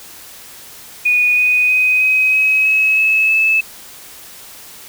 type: tone with pitch steps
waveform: sine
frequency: 2467 / 2487 / 2507 / 2528 / 2548 / 2569 / 2590 / 2611 Hz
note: D#7 / D#7 / D#7 / D#7 / D#7 / E7 / E7 / E7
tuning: -15 / -1 / +12 / +27 / +41 / -45 / -31 / -17 cents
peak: -10 dBFS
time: 1.05-3.61 s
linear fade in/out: 10 ms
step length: 320 ms
effects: white hiss -37 dBFS RMS until 4.88 s